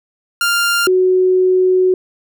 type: tone pair in turn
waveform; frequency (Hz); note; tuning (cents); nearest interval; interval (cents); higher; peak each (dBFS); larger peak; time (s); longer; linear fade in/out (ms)
sawtooth / sine; 1396.9 / 370; F6 / F#4; 0 / 0; octave + major seventh; 2300; first; -9; neither; 0.41-0.87 / 0.87-1.94; second; 2
effects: none